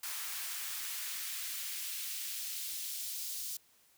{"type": "noise with high-pass filter sweep", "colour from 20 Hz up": "white", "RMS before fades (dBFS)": -40, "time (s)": [0.03, 3.57], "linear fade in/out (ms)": 5, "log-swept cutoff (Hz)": [1100, 4600], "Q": 0.93, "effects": ["white hiss -67 dBFS RMS until 3.97 s"]}